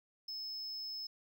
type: tone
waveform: triangle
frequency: 5210 Hz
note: E8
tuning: 21 cents flat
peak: -39 dBFS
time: 0.28-1.07 s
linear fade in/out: 5 ms
effects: none